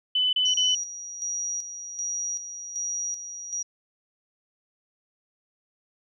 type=tone bursts; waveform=sine; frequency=3006 Hz; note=F#7; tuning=27 cents sharp; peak=-20 dBFS; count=3; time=0.15-0.75 s; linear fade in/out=5 ms; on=180 ms; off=30 ms
type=tone with tremolo; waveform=sine; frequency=5760 Hz; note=F#8; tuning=47 cents flat; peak=-27 dBFS; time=0.45-3.63 s; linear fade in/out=10 ms; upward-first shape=square; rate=1.3 Hz; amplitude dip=60%
effects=none